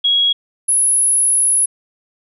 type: tone pair in turn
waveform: sine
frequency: 3314 / 10541 Hz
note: G#7 / E9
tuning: -4 / -1 cents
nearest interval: octave + minor sixth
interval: 2003 cents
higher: second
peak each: -11 dBFS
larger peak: neither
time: 0.04-0.33 / 0.68-1.66 s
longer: second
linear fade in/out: 10 ms
effects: none